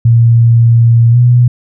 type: tone with pitch glide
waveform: sine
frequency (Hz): 116.54 to 122.19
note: A#2 to B2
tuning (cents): 0 to -18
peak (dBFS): -3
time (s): 0.05-1.48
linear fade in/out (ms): 5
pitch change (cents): +82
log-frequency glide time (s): 1.11-1.17
effects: none